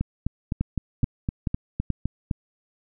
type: two click trains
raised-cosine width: 5 ms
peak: -12 / -11 dBFS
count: 10 / 4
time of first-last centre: 0.01-2.312 / 0.61-1.903 s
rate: 3.91 / 2.32 Hz
effects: none